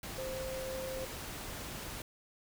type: tone in noise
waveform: sine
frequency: 524 Hz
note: C5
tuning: 2 cents sharp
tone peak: -38 dBFS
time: 0.18-1.05 s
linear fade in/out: 2 ms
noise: pink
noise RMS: -43 dBFS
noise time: 0.03-2.02 s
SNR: +2 dB
effects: none